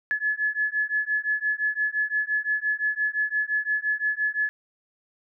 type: beating tone pair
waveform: sine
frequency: 1708 / 1713.8 Hz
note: G#6 / A6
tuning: +48 / -46 cents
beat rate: 5.8 Hz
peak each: -26 dBFS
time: 0.11-4.49 s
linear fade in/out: 0 ms
effects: none